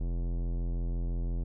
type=tone with tanh clipping; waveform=sine; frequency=42.93 Hz; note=F1; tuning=29 cents flat; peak=-31 dBFS; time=0-1.44 s; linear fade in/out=10 ms; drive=18 dB; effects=none